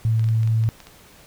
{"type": "tone", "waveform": "sine", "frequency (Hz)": 111.9, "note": "A2", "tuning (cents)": 30, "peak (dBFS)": -16, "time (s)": [0.05, 0.69], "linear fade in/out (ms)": 0}
{"type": "clicks", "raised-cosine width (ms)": 0.2, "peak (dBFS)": -24, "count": 8, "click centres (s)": [0.195, 0.242, 0.288, 0.432, 0.475, 0.638, 0.803, 0.87]}
{"effects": ["pink hiss -49 dBFS RMS until 1.26 s"]}